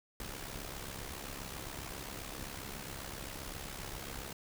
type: noise with amplitude modulation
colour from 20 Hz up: pink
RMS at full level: -41 dBFS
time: 0.2-4.33 s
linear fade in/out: 2 ms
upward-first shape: sine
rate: 67.5 Hz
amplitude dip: 65%
effects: none